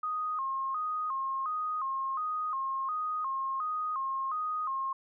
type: tone with vibrato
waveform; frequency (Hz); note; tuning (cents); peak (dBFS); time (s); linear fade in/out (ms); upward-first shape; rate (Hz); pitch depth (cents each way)
sine; 1155; D6; -29; -30; 0.03-4.93; 5; square; 1.4; 130
effects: none